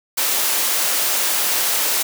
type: high-pass noise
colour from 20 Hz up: white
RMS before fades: -19 dBFS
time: 0.17-2.03 s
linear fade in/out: 10 ms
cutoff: 370 Hz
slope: 12 dB/octave
effects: none